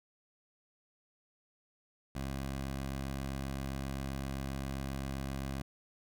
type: tone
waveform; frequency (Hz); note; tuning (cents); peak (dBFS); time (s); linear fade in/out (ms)
15% pulse; 67.6; C#2; -43; -30; 2.15-5.62; 5
effects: none